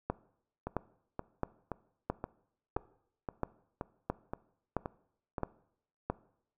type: two click trains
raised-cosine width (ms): 1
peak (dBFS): -17 / -22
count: 10 / 10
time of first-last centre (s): 0.1-6.1 / 0.67-5.382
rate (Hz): 1.5 / 1.91
effects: noise-tail reverb RT60 0.7 s tail -20 dB re dry